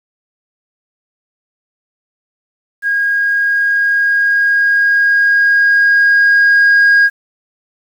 sine tone with level ramp, 1633 Hz, G#6, 30 cents flat, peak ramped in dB -11 to -3 dBFS, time 2.82-7.1 s, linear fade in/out 50 ms, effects tanh soft clip ceiling -4 dBFS + 7-bit

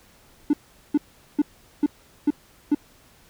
triangle tone bursts, 293.7 Hz, D4, in tune, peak -12 dBFS, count 6, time 0.5-2.748 s, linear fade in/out 5 ms, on 33 ms, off 410 ms, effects tanh soft clip ceiling -10 dBFS + pink hiss -55 dBFS RMS until 3.29 s

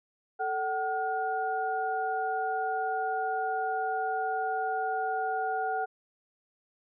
sine tone cluster, 440.3 / 756 / 1429 Hz, A4 / F#5 / F6, +1 / +37 / +39 cents, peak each -35 / -29 / -36 dBFS, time 0.39-5.86 s, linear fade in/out 20 ms, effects none

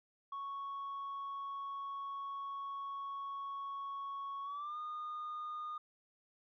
sine tone with pitch glide, 1108.7 to 1223.1 Hz, C#6 to D#6, 0 to -30 cents, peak -38 dBFS, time 0.32-5.78 s, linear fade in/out 5 ms, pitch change +170 cents, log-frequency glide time 4.43-4.78 s, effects tanh soft clip ceiling -38 dBFS

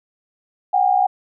sine tone pair together, 740 / 800.9 Hz, F#5 / G5, 0 / +37 cents, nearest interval minor second, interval 137 cents, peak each -16 dBFS, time 0.73-1.07 s, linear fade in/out 10 ms, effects none

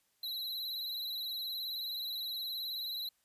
square tone with vibrato, 3989 Hz, B7, 17 cents sharp, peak -37 dBFS, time 0.23-3.09 s, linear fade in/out 5 ms, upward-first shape sine, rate 19 Hz, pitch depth 62 cents each way, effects white hiss -75 dBFS RMS until 3.24 s + resampled to 32000 Hz

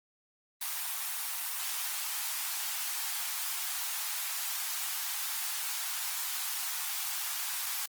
white high-pass noise, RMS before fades -35 dBFS, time 0.61-7.86 s, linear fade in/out 5 ms, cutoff 740 Hz, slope 48 dB/octave, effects Opus 24 kbps

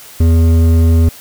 triangle tone with hard clipping, 82.3 Hz, E2, 2 cents flat, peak -8 dBFS, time 0.2-1.09 s, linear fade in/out 5 ms, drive 14 dB, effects white hiss -36 dBFS RMS until 1.2 s

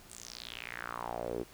sawtooth tone with band-pass filter sweep, 59.3 Hz, A#1, 30 cents sharp, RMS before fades -41 dBFS, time 0.09-1.44 s, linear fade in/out 20 ms, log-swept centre 9000 to 360 Hz, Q 4.1, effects pink hiss -56 dBFS RMS until 1.53 s

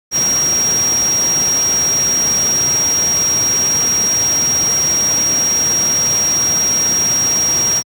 sine tone in noise, 5630 Hz, F8, 13 cents sharp, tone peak -12 dBFS, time 0.11-7.83 s, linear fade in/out 50 ms, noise pink, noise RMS -23 dBFS, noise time 0.11-7.83 s, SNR +8 dB, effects high-pass 100 Hz 12 dB/octave

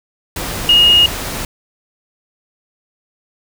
sine tone in noise, 2863 Hz, F7, 42 cents sharp, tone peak -6 dBFS, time 0.69-1.06 s, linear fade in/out 2 ms, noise pink, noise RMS -23 dBFS, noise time 0.36-1.45 s, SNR +14 dB, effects none

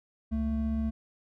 triangle tone pair together, 68.92 / 222.3 Hz, C#2 / A3, -9 / +18 cents, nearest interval octave + minor sixth, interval 2027 cents, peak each -29 / -27 dBFS, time 0.31-0.91 s, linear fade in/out 20 ms, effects none

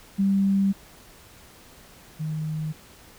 sine tone pair in turn, 196 / 155.57 Hz, G3 / D#3, 0 / 0 cents, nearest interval major third, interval 400 cents, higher first, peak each -18 / -26 dBFS, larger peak first, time 0.18-0.73 / 2.19-2.73 s, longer first, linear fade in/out 20 ms, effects pink hiss -50 dBFS RMS until 3.18 s

